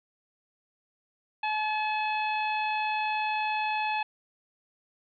harmonic tone with a mistuned harmonic, 857 Hz, A5, 46 cents flat, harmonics 1 / 2 / 3 / 4 / 5, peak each -28 / -38 / -32 / -42 / -47 dBFS, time 1.43-4.03 s, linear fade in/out 5 ms, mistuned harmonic 5, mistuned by -24 cents, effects none

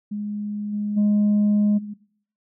sine tone with level steps, 207.7 Hz, G#3, in tune, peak -25 / -22 / -13 / -30 dBFS, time 0.11-1.94 s, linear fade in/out 10 ms, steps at 0.72 / 0.96 / 1.77 s, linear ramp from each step 20 ms, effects noise-tail reverb RT60 0.6 s tail -20 dB re dry + tanh soft clip ceiling -14 dBFS

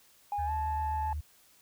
sine tone with pitch glide, 820 to 867.3 Hz, G#5 to A5, -22 to -25 cents, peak -29 dBFS, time 0.32-1.13 s, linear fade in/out 2 ms, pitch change +97 cents, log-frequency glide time 0.45-0.51 s
sine tone with vibrato, 75.9 Hz, D#2, 42 cents flat, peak -32 dBFS, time 0.38-1.21 s, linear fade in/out 10 ms, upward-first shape triangle, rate 7.5 Hz, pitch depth 50 cents each way
effects tanh soft clip ceiling -25 dBFS + white hiss -62 dBFS RMS until 1.61 s

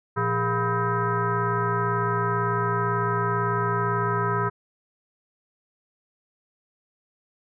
sine tone with frequency modulation, 698.5 Hz, F5, in tune, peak -21 dBFS, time 0.16-4.5 s, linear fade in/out 20 ms, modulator 291 Hz, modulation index 2.7, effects none

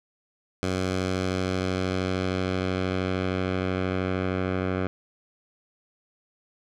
10% pulse tone with low-pass filter sweep, 93 Hz, F#2, 9 cents sharp, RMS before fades -27 dBFS, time 0.63-4.87 s, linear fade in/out 0 ms, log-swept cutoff 7100 to 2000 Hz, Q 0.94, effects none

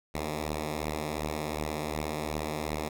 5% pulse beating tone pair, 74.1 / 76.8 Hz, D2 / D#2, +16 / -22 cents, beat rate 2.7 Hz, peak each -27 / -21 dBFS, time 0.14-2.89 s, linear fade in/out 10 ms, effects none

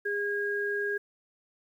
sine tone pair together, 408.2 / 1633 Hz, G#4 / G#6, -30 / -30 cents, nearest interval 2 octaves, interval 2400 cents, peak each -31 / -30 dBFS, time 0.05-0.98 s, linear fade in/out 10 ms, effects 10-bit

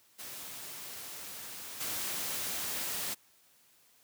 white noise with level steps, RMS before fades -44 / -36 dBFS, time 0.18-3.15 s, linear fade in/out 20 ms, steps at 1.8 s, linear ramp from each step 10 ms, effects white hiss -65 dBFS RMS until 4.03 s + high-pass 80 Hz 12 dB/octave

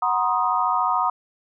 sine chord, C half-diminished seventh, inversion second, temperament equal with one note detuned, 740 / 952.5 / 1046.5 / 1244.5 Hz, Gb5 / Bb5 / C6 / Eb6, 0 / +37 / 0 / 0 cents, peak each -25 / -23 / -26 / -23 dBFS, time 0.02-1.1 s, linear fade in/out 5 ms, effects none

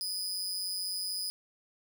sawtooth tone with amplitude modulation, 4978 Hz, D#8, in tune, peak -27 dBFS, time 0.01-1.3 s, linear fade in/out 0 ms, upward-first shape sine, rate 187 Hz, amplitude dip 70%, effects none

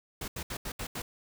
pink noise bursts at uneven times, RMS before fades -37 dBFS, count 6, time 0.21-0.28 / 0.36-0.43 / 0.5-0.57 / 0.65-0.72 / 0.79-0.87 / 0.95-1.02 s, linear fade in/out 5 ms, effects none

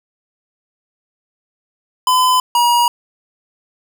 square tone pair in turn, 1013 / 956.4 Hz, B5 / A#5, +44 / +44 cents, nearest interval minor second, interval 100 cents, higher first, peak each -11 dBFS, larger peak neither, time 2.07-2.4 / 2.55-2.88 s, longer neither, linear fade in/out 2 ms, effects none

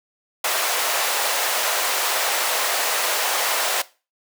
pink high-pass noise, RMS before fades -22 dBFS, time 0.44-3.82 s, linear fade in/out 5 ms, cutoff 550 Hz, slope 24 dB/octave, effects noise-tail reverb RT60 0.3 s tail -18 dB re dry

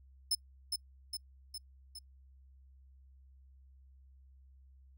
sawtooth tone with echo, 5230 Hz, E8, 15 cents flat, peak -26 dBFS, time 0.31-0.35 s, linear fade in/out 5 ms, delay 410 ms, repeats 4, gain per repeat -4 dB, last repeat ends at 1.99 s, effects noise-tail reverb RT60 0.1 s tail -25 dB re dry + added 66 Hz sine -57 dBFS peak until 4.97 s

